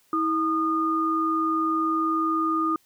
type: tone pair together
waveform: sine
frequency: 322.1 / 1223 Hz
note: E4 / D#6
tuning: -40 / -30 cents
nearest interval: octave + major seventh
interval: 2310 cents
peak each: -25 / -23 dBFS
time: 0.13-2.76 s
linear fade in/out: 2 ms
effects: white hiss -63 dBFS RMS until 2.85 s